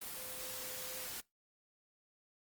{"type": "tone in noise", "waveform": "sine", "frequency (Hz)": 513, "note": "C5", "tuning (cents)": -34, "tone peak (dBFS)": -53, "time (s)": [0.16, 1.07], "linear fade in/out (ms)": 10, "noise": "white", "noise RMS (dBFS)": -44, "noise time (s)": [0.01, 1.21], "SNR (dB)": -12, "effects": ["noise-tail reverb RT60 0.2 s tail -23 dB re dry", "Opus 24 kbps"]}